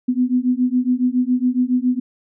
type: beating tone pair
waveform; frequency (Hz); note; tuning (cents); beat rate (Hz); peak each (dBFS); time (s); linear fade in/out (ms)
sine; 246.9 / 254.1; B3 / B3; 0 / +49; 7.2; -18; 0.08-2; 10
effects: none